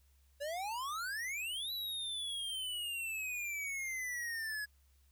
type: exponential two-way sweep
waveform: square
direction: up then down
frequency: 556 to 3980 to 1674 Hz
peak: -38 dBFS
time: 0.4-4.66 s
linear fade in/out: 20 ms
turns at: 1.72 s
effects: added 68 Hz sine -65 dBFS peak until 5.11 s + white hiss -75 dBFS RMS until 5.11 s